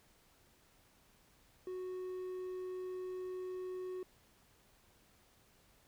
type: tone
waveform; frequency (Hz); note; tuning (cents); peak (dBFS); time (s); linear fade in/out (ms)
triangle; 368.6; F#4; -7; -38; 1.67-4.03; 2
effects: pink hiss -68 dBFS RMS until 5.87 s